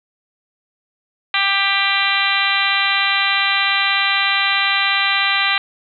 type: harmonic tone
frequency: 394.8 Hz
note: G4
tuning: 12 cents sharp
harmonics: 2 / 3 / 4 / 5 / 6 / 7 / 8 / 9 / 10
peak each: -26 / -23 / -24 / -21 / -21 / -24 / -24 / -27 / -23 dBFS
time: 1.34-5.58 s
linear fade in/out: 2 ms
effects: none